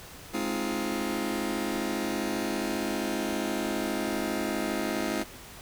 sawtooth chord, F minor seventh, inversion first, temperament just, 209.5 / 261.9 / 314.3 / 349.2 Hz, Ab3 / C4 / Eb4 / F4, +15 / +2 / +18 / 0 cents, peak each -30 dBFS, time 0.33-5.24 s, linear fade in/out 20 ms, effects pink hiss -46 dBFS RMS until 5.61 s

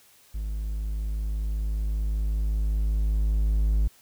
triangle tone with level ramp, 52.6 Hz, G#1, 23 cents sharp, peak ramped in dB -26 to -17 dBFS, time 0.34-3.88 s, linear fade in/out 10 ms, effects white hiss -57 dBFS RMS until 4.01 s

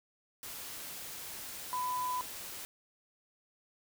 sine tone in noise, 1000 Hz, B5, 21 cents sharp, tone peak -32 dBFS, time 1.73-2.21 s, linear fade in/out 0 ms, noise white, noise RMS -44 dBFS, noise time 0.43-2.65 s, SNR +9 dB, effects none

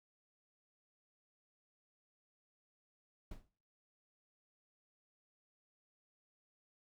brown noise with exponential decay, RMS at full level -42 dBFS, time 3.31-3.49 s, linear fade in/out 5 ms, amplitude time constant 39 ms, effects noise-tail reverb RT60 0.5 s tail -22 dB re dry

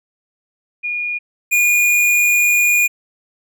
sine / square tone pair in turn, 2436 / 2436 Hz, D#7 / D#7, -37 / -37 cents, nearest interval unison, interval 0 cents, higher neither, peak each -19 / -12 dBFS, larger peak second, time 0.83-1.19 / 1.51-2.88 s, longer second, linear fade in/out 20 ms, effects none

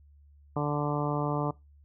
harmonic tone, 146.83 Hz, D3, in tune, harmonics 1 / 2 / 3 / 4 / 5 / 6 / 7 / 8, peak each -30 / -33 / -35 / -36 / -37 / -38 / -38 / -39 dBFS, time 0.56-1.51 s, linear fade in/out 5 ms, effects noise-tail reverb RT60 0.2 s tail -21 dB re dry + added 72 Hz sine -54 dBFS peak until 1.84 s

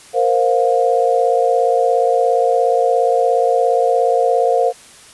sine chord, Bb suspended second, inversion none, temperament equal with one note detuned, 466.2 / 523.3 / 707.8 Hz, Bb4 / C5 / F5, 0 / 0 / +23 cents, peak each -16 dBFS, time 0.13-4.73 s, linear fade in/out 50 ms, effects white hiss -42 dBFS RMS until 5.13 s + resampled to 24000 Hz

